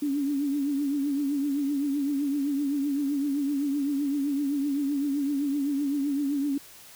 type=tone with vibrato; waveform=sine; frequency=283 Hz; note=C#4; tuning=36 cents sharp; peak=-24 dBFS; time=0.02-6.58 s; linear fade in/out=5 ms; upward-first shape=triangle; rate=7.8 Hz; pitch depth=89 cents each way; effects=white hiss -49 dBFS RMS until 6.95 s